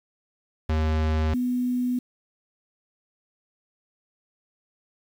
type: tone pair in turn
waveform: square / sine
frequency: 78.3 / 248 Hz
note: D#2 / B3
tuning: +11 / +7 cents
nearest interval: octave + minor sixth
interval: 1996 cents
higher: second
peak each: -22 dBFS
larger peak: neither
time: 0.69-1.34 / 1.34-1.99 s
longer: neither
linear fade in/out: 5 ms
effects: low-pass 4000 Hz 12 dB/octave + 8-bit